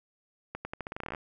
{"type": "accelerating click train", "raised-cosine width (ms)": 0.5, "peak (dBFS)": -21, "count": 15, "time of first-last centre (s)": [0.55, 1.148], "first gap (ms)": 100, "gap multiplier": 0.85, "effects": []}